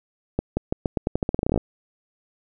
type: accelerating click train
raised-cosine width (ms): 2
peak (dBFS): -8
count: 18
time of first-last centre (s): 0.39-1.577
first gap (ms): 180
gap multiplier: 0.86
effects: none